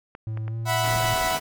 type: clicks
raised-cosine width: 0.5 ms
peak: -24 dBFS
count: 3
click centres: 0.151 / 0.374 / 0.48 s
type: tone with pitch glide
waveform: triangle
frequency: 110 to 113.75 Hz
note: A2 to A#2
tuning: 0 to -42 cents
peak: -25 dBFS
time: 0.27-1.14 s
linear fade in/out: 0 ms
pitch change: +58 cents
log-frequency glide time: 0.48-0.56 s
type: chord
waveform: sawtooth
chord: E suspended second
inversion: none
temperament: equal with one note detuned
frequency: 656.6 / 740 / 987.8 Hz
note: E5 / F#5 / B5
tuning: -7 / 0 / 0 cents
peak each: -23 dBFS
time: 0.65-1.4 s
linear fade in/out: 50 ms
type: noise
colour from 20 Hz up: pink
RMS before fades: -33 dBFS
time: 0.83-1.4 s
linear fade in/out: 20 ms
effects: none